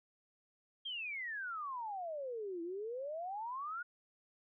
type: exponential two-way sweep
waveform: sine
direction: down then up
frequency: 3261 to 329.2 to 1469 Hz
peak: -39 dBFS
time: 0.85-3.83 s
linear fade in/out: 10 ms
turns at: 2.62 s
effects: none

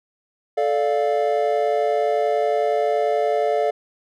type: chord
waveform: triangle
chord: D minor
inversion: second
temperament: equal with one note detuned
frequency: 437.2 / 587.3 / 698.5 Hz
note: A4 / D5 / F5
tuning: -11 / 0 / 0 cents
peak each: -20 dBFS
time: 0.57-3.71 s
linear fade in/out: 10 ms
effects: none

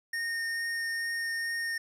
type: tone with vibrato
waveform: square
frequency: 1839 Hz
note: A#6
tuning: 24 cents flat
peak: -31 dBFS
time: 0.13-1.78 s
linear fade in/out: 5 ms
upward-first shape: triangle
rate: 2.3 Hz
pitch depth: 8 cents each way
effects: low-pass 11000 Hz 12 dB/octave + 11-bit

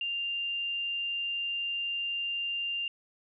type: tone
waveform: sine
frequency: 2792 Hz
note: F7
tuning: 1 cent flat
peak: -30 dBFS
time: 0.01-2.88 s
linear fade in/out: 2 ms
effects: none

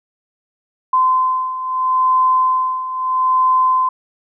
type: beating tone pair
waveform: sine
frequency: 1029 / 1029.77 Hz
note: C6 / C6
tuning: -29 / -28 cents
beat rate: 0.77 Hz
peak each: -19 / -14 dBFS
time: 0.93-3.89 s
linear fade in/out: 5 ms
effects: none

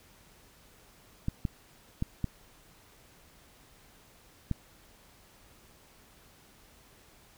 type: clicks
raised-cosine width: 5 ms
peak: -17 dBFS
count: 5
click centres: 1.284 / 1.452 / 2.024 / 2.243 / 4.513 s
effects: pink hiss -59 dBFS RMS until 7.37 s

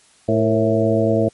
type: harmonic tone with a mistuned harmonic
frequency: 110 Hz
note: A2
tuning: in tune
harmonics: 1 / 2 / 3 / 4 / 5 / 6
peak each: -21 / -21 / -21 / -21 / -21 / -21 dBFS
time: 0.28-1.29 s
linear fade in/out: 10 ms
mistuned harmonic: 4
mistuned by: +74 cents
effects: white hiss -53 dBFS RMS until 1.33 s + MP3 48 kbps

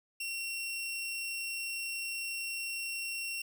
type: tone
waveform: sawtooth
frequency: 2731 Hz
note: F7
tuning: 39 cents flat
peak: -32 dBFS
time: 0.2-3.42 s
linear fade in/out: 5 ms
effects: none

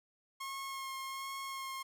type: tone with vibrato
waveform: sawtooth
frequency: 1079 Hz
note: C#6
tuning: 47 cents flat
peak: -36 dBFS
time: 0.4-1.83 s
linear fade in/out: 10 ms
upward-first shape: sine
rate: 1.3 Hz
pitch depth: 15 cents each way
effects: none

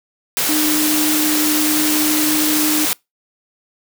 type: tone in noise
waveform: sine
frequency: 305 Hz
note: D#4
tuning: 34 cents flat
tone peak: -17 dBFS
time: 0.49-2.85 s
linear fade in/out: 0 ms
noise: white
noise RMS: -18 dBFS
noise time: 0.37-2.93 s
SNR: -2 dB
effects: noise-tail reverb RT60 0.2 s tail -25 dB re dry + high-pass 150 Hz 12 dB/octave

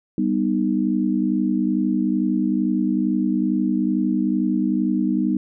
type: chord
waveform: sine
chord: G augmented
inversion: none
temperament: equal with one note detuned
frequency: 196 / 246.9 / 309.2 Hz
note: G3 / B3 / D#4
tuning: 0 / 0 / -11 cents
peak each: -22 dBFS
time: 0.18-5.37 s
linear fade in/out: 2 ms
effects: none

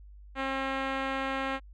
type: tone with low-pass filter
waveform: 5% pulse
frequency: 268.4 Hz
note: C4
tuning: 44 cents sharp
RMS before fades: -32 dBFS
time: 0.35-1.6 s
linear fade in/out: 50 ms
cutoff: 2300 Hz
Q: 0.55
effects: added 50 Hz sine -47 dBFS peak until 1.73 s

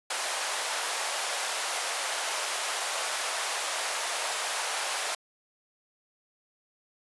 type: high-pass noise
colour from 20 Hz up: pink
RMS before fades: -31 dBFS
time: 0.1-5.15 s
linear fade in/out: 5 ms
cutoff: 600 Hz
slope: 24 dB/octave
effects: resampled to 24000 Hz

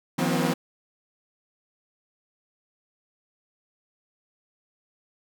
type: tone cluster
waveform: sawtooth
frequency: 160.8 / 179.4 / 242.1 / 264.2 Hz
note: E3 / F3 / B3 / C4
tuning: -43 / +47 / -34 / +17 cents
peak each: -24 dBFS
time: 0.18-0.54 s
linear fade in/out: 10 ms
effects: none

